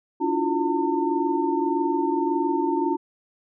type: tone cluster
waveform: sine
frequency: 289.7 / 335.5 / 357.2 / 903 Hz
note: D4 / E4 / F4 / A5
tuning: -24 / +31 / +39 / +45 cents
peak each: -26 dBFS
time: 0.2-2.97 s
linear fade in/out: 20 ms
effects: none